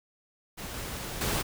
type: noise with level steps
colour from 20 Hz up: pink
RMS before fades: -39 / -37 / -29 dBFS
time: 0.57-1.43 s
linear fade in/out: 20 ms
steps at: 0.74 / 1.21 s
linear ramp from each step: 2 ms
effects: none